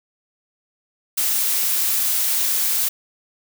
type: noise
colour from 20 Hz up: blue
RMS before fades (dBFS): -20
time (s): 1.17-2.89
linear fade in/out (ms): 10
effects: none